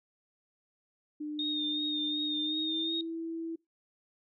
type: tone with pitch glide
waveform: sine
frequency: 300 to 329 Hz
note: D4 to E4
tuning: +37 to -3 cents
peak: -34 dBFS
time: 1.2-3.56 s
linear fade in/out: 10 ms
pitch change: +160 cents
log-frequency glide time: 2.34-2.94 s
type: tone with vibrato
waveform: sine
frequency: 3674 Hz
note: A#7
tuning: 26 cents flat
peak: -31 dBFS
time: 1.39-3.01 s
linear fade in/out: 2 ms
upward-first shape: sine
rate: 2.7 Hz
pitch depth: 34 cents each way
effects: noise-tail reverb RT60 0.2 s tail -23 dB re dry